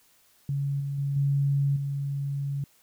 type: tone with level steps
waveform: sine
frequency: 140.2 Hz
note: C#3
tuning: 20 cents sharp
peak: -25 / -28 / -25 / -21 / -27 dBFS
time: 0.49-2.64 s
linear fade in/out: 2 ms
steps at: 0.8 / 0.98 / 1.16 / 1.76 s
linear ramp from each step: 5 ms
effects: white hiss -62 dBFS RMS until 2.82 s